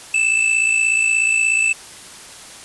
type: tone with amplitude modulation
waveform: square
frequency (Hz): 2637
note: E7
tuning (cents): 0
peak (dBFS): -12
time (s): 0.14-1.73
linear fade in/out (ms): 5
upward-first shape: sine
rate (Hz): 56.7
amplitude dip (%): 60
effects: white hiss -38 dBFS RMS until 2.64 s + resampled to 24000 Hz